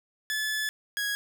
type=tone pair in turn; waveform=sawtooth; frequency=1726 / 1657.8 Hz; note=A6 / G#6; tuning=-34 / -4 cents; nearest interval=minor second; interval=70 cents; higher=first; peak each=-24 dBFS; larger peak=neither; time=0.3-0.69 / 0.97-1.15 s; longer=first; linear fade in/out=0 ms; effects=none